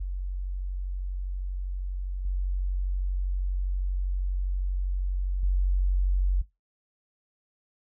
sine tone with level steps, 46.25 Hz, F#1, in tune, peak -28 / -24 / -20 dBFS, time 0-6.42 s, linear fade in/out 10 ms, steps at 2.25 / 5.43 s, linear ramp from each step 5 ms, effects noise-tail reverb RT60 0.2 s tail -19 dB re dry

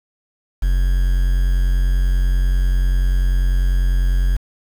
triangle tone with quantisation, 45.09 Hz, F#1, 44 cents flat, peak -11 dBFS, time 0.62-4.37 s, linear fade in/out 10 ms, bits 6, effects none

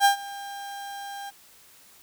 35% pulse tone with ADSR envelope, 800 Hz, G5, 35 cents sharp, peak -12 dBFS, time 0-1.31 s, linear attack 49 ms, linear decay 110 ms, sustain -21 dB, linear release 24 ms, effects white hiss -54 dBFS RMS until 2.02 s

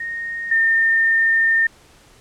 sine tone pair in turn, 1854 / 1813.7 Hz, A#6 / A#6, -10 / -48 cents, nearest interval unison, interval 38 cents, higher first, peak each -24 / -13 dBFS, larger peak second, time 0-0.51 / 0.51-1.67 s, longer second, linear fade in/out 5 ms, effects pink hiss -50 dBFS RMS until 2.2 s + low-pass 10000 Hz 12 dB/octave

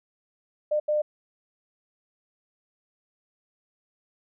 sine tone bursts at uneven times, 602 Hz, D5, 43 cents sharp, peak -21 dBFS, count 2, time 0.71-0.8 / 0.88-1.02 s, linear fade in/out 10 ms, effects none

